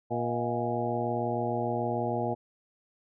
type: harmonic tone with a mistuned harmonic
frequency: 118.7 Hz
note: A#2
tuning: 32 cents sharp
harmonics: 1 / 2 / 3 / 4 / 5 / 6 / 7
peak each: -35 / -35 / -35 / -35 / -35 / -35 / -35 dBFS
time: 0.1-2.35 s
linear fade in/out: 20 ms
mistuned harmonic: 5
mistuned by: +91 cents
effects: none